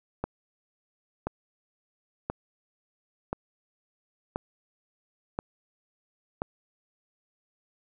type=click train; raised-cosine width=1 ms; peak=-15 dBFS; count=7; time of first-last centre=0.24-6.419 s; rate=0.971 Hz; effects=none